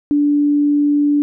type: tone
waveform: sine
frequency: 291.2 Hz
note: D4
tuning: 15 cents flat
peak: -11 dBFS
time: 0.11-1.22 s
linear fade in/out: 0 ms
effects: none